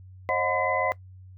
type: tone cluster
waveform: sine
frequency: 538 / 625 / 725 / 1017 / 2024 Hz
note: C5 / D#5 / F#5 / C6 / B6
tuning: +48 / +8 / -35 / -50 / +42 cents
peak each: -29 dBFS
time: 0.29-0.92 s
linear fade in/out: 0 ms
effects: noise-tail reverb RT60 0.1 s tail -19 dB re dry + added 93 Hz sine -44 dBFS peak until 1.37 s